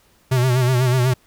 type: tone with vibrato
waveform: square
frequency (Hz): 126.5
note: B2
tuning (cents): +42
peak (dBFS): -15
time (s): 0.31-1.14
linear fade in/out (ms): 10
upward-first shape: sine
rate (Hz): 8.1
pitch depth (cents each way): 68
effects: pink hiss -57 dBFS RMS until 1.26 s